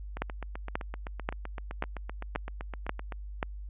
two click trains, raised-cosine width 0.5 ms, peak -23 / -14 dBFS, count 24 / 7, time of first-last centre 0.17-3.123 / 0.22-3.429 s, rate 7.79 / 1.87 Hz, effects added 50 Hz sine -38 dBFS peak until 3.69 s + resampled to 8000 Hz

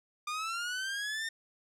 sawtooth linear sweep, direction up, 1200 to 1825 Hz, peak -30 dBFS, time 0.27-1.29 s, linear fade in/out 5 ms, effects low-pass 9000 Hz 12 dB/octave

